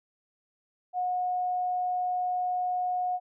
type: tone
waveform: sine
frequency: 726 Hz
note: F#5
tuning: 33 cents flat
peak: -26 dBFS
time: 0.93-3.2 s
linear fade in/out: 50 ms
effects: none